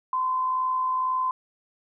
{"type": "tone with amplitude modulation", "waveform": "sine", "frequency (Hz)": 1028, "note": "C6", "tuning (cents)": -31, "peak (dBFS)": -21, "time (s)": [0.13, 1.31], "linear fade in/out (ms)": 2, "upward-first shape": "sine", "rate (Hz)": 62, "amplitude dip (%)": 30, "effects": []}